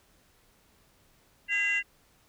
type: tone cluster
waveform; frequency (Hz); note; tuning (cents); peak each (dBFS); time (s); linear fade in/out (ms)
sine; 1633 / 2022 / 2758; G#6 / B6 / F7; -30 / +40 / -22; -33 / -26 / -27; 1.48-1.83; 50
effects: tanh soft clip ceiling -20 dBFS + pink hiss -64 dBFS RMS until 2.28 s